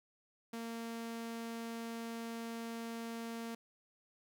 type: tone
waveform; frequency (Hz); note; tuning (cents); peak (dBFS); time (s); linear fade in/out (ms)
sawtooth; 230; A#3; -23; -37; 0.53-3.55; 5
effects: none